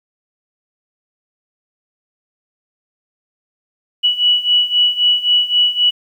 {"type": "beating tone pair", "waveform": "sine", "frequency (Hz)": [2940, 2943.8], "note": ["F#7", "F#7"], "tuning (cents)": [-12, -9], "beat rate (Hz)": 3.8, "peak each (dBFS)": [-16, -13], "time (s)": [4.03, 5.91], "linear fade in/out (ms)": 20, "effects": ["8-bit"]}